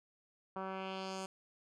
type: tone with low-pass filter sweep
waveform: 10% pulse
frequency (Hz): 190.3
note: F#3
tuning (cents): +49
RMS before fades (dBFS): -42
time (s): 0.56-1.26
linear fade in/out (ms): 2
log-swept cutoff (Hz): 1200 to 8400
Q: 1.8
effects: none